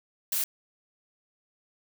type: noise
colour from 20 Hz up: blue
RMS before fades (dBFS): -28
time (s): 0.32-0.44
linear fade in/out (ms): 2
effects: none